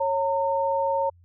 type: tone pair together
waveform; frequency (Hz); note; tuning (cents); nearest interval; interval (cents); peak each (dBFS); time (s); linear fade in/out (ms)
sine; 549.9 / 913; C#5 / A#5; -14 / -36; major sixth; 878; -24; 0-1.1; 10
effects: added 87 Hz sine -52 dBFS peak until 1.24 s